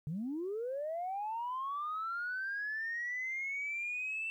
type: linear sweep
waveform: sine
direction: up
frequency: 138.59 to 2677 Hz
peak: -34 dBFS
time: 0.07-4.3 s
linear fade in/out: 0 ms
effects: tanh soft clip ceiling -31 dBFS + 12-bit